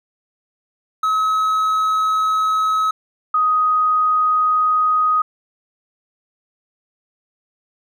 triangle / sine tone pair in turn, 1282 / 1250.6 Hz, E6 / D#6, -49 / +8 cents, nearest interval unison, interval 43 cents, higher first, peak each -13 dBFS, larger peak neither, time 1.03-2.91 / 3.34-5.22 s, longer neither, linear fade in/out 5 ms, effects none

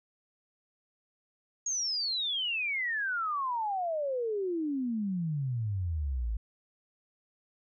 sine exponential sweep, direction down, 6680 to 51.91 Hz, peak -29 dBFS, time 1.66-6.37 s, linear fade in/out 5 ms, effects none

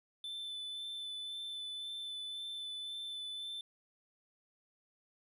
triangle tone with vibrato, 3520 Hz, A7, in tune, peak -39 dBFS, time 0.24-3.61 s, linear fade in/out 2 ms, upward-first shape sine, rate 1.9 Hz, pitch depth 13 cents each way, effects none

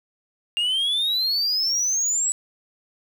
sine exponential sweep, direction up, 2794 to 7902 Hz, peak -17 dBFS, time 0.57-2.32 s, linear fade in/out 0 ms, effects tanh soft clip ceiling -19 dBFS + 8-bit

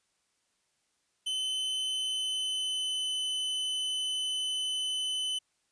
45% pulse tone with pitch glide, 3043 to 3024 Hz, F#7 to F#7, +48 to +37 cents, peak -30 dBFS, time 1.26-5.39 s, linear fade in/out 10 ms, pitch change -11 cents, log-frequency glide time 1.9-3.13 s, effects white hiss -75 dBFS RMS until 5.71 s + resampled to 22050 Hz

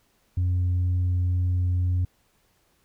sine tone with tanh clipping, 89.8 Hz, F2, 49 cents sharp, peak -21 dBFS, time 0.37-2.05 s, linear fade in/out 5 ms, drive 1 dB, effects pink hiss -66 dBFS RMS until 2.84 s

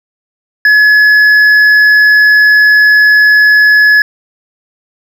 sine tone with hard clipping, 1700 Hz, G#6, 40 cents sharp, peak -4 dBFS, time 0.65-4.02 s, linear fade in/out 2 ms, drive 4 dB, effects none

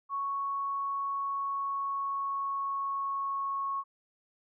sine tone with pitch glide, 1108.7 to 1100.4 Hz, C#6 to C#6, 0 to -13 cents, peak -30 dBFS, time 0.09-3.84 s, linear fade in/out 50 ms, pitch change -13 cents, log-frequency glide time 1.11-3.7 s, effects none

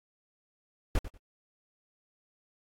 brown noise with echo, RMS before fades -25 dBFS, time 0.95-0.99 s, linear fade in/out 2 ms, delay 94 ms, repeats 2, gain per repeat -14 dB, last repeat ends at 1.178 s, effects AAC 48 kbps

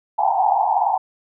white band-pass noise, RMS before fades -18 dBFS, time 0.18-0.98 s, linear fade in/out 10 ms, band 720 to 920 Hz, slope 96 dB/octave, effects none

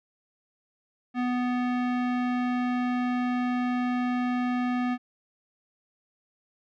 square tone with low-pass filter, 247.6 Hz, B3, 5 cents sharp, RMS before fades -27 dBFS, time 1.14-4.98 s, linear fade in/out 50 ms, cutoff 2200 Hz, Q 1.1, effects none

